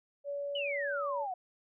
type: tone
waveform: sine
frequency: 569 Hz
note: C#5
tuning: 45 cents sharp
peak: -34 dBFS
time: 0.24-1.27 s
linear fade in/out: 50 ms
type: exponential sweep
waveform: sine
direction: down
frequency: 3039 to 705 Hz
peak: -34 dBFS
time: 0.55-1.34 s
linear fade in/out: 5 ms
effects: none